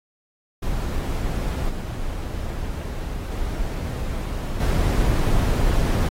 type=noise with level steps; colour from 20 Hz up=brown; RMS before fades=-24 / -28 / -26 / -19 dBFS; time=0.62-6.09 s; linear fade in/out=10 ms; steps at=1.69 / 3.31 / 4.6 s; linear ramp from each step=5 ms; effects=AAC 48 kbps